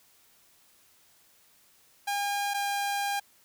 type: tone pair in turn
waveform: sawtooth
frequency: 809 / 805.6 Hz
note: G#5 / G5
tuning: -46 / +47 cents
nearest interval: unison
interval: 7 cents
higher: first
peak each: -24 dBFS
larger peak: neither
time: 2.07-2.54 / 2.54-3.2 s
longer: second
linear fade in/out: 10 ms
effects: white hiss -62 dBFS RMS until 3.44 s